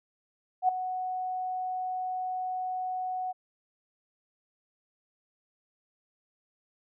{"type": "tone with ADSR envelope", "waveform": "sine", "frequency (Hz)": 740, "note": "F#5", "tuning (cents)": 0, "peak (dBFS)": -18, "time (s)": [0.62, 3.33], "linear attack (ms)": 67, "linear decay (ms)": 5, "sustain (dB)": -12, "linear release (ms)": 24, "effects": []}